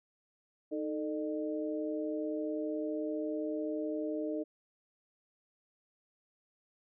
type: tone cluster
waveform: sine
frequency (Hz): 310.7 / 442.4 / 605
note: D#4 / A4 / D#5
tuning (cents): -2 / +9 / -49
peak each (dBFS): -35 / -39 / -39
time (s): 0.71-4.44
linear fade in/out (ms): 20
effects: none